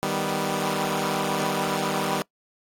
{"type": "chord", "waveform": "10% pulse", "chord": "Eb augmented", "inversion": "none", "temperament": "equal", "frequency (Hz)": [155.56, 196, 246.9], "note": ["Eb3", "G3", "B3"], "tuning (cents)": [0, 0, 0], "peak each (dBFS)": [-21, -19, -22], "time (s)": [0.03, 2.22], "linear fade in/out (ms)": 0, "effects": ["noise-tail reverb RT60 0.1 s tail -23 dB re dry", "AAC 48 kbps"]}